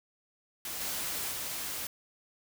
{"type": "noise with level steps", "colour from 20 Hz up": "white", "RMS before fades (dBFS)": [-38, -35, -37], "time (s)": [0.65, 1.87], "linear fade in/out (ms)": 2, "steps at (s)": [0.8, 1.31], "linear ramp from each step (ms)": 10, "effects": []}